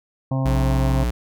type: harmonic tone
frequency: 132.8 Hz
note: C3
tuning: 26 cents sharp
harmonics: 1 / 2 / 4 / 5 / 6 / 7 / 8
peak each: -20 / -26 / -32 / -34 / -36 / -37 / -38 dBFS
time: 0.31-1.04 s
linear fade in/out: 5 ms
type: tone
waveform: square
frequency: 59.7 Hz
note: A#1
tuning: 42 cents sharp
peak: -20 dBFS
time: 0.45-1.11 s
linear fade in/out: 10 ms
effects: none